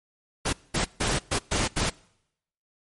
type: noise bursts at uneven times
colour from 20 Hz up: pink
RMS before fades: -25 dBFS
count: 6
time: 0.45-0.53 / 0.74-0.85 / 1-1.19 / 1.31-1.39 / 1.51-1.68 / 1.76-1.9 s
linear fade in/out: 10 ms
effects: noise-tail reverb RT60 0.8 s tail -24 dB re dry + MP3 48 kbps